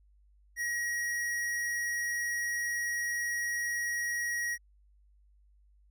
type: tone with hard clipping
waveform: sine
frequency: 1899 Hz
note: A#6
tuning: 32 cents sharp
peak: -32 dBFS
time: 0.56-4.58 s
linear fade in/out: 50 ms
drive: 15 dB
effects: added 50 Hz sine -60 dBFS peak until 5.9 s